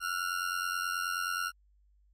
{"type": "ring-modulated tone", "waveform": "40% pulse", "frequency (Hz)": 1400, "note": "F6", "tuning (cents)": 4, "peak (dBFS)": -27, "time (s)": [0, 1.52], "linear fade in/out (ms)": 50, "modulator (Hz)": 44.7, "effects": ["added 50 Hz sine -62 dBFS peak until 2.13 s", "MP3 64 kbps"]}